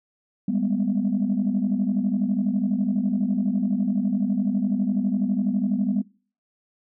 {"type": "tone cluster", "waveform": "sine", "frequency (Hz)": [195.7, 207.7, 248], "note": ["G3", "G#3", "B3"], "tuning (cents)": [-3, 0, 7], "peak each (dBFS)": -24, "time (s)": [0.48, 6.02], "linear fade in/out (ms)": 5, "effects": ["noise-tail reverb RT60 0.4 s tail -21 dB re dry", "tanh soft clip ceiling -14 dBFS"]}